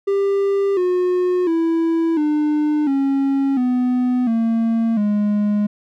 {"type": "tone with pitch steps", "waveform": "triangle", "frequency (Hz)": [396.5, 361.5, 329.6, 300.5, 274, 249.8, 227.7, 207.6], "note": ["G4", "F#4", "E4", "D4", "C#4", "B3", "A#3", "G#3"], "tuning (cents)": [20, -40, 0, 40, -20, 20, -40, 0], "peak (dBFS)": -13, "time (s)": [0.07, 5.67], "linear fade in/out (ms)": 10, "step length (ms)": 700, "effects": []}